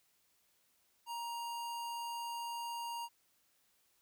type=tone; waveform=square; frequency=939 Hz; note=A#5; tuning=12 cents sharp; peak=-40 dBFS; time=1.06-3.09 s; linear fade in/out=50 ms; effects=white hiss -74 dBFS RMS until 4.01 s